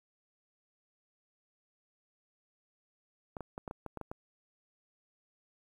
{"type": "clicks", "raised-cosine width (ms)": 1, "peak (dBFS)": -26, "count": 9, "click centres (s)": [3.368, 3.407, 3.579, 3.678, 3.711, 3.863, 3.973, 4.013, 4.115], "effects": ["10-bit"]}